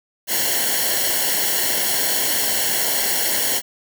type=noise with comb filter; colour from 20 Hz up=white; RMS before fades=-20 dBFS; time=0.27-3.62 s; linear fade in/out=50 ms; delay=0.81 ms; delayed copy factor=-0.8; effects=none